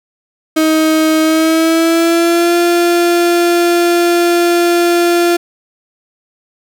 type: tone with pitch glide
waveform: 35% pulse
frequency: 315.3 to 345.8 Hz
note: D#4 to F4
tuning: +23 to -17 cents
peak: -7 dBFS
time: 0.56-5.37 s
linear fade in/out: 10 ms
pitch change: +160 cents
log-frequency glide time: 1.21-2.56 s
effects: none